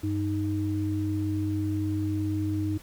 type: tone pair together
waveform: sine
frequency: 97.62 / 310.9 Hz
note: G2 / D#4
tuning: -7 / -1 cents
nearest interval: octave + minor sixth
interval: 2006 cents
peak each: -28 dBFS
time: 0.03-2.78 s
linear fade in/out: 10 ms
effects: pink hiss -51 dBFS RMS until 2.82 s